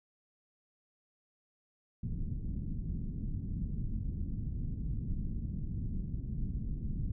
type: low-pass noise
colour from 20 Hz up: pink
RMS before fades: -36 dBFS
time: 2.03-7.12 s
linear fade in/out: 5 ms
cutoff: 220 Hz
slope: 24 dB/octave
effects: none